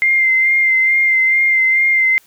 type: tone with vibrato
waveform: sine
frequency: 2093 Hz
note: C7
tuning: in tune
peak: -10 dBFS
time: 0.02-2.18 s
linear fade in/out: 0 ms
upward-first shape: sine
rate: 2.3 Hz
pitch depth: 24 cents each way
effects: white hiss -51 dBFS RMS until 2.26 s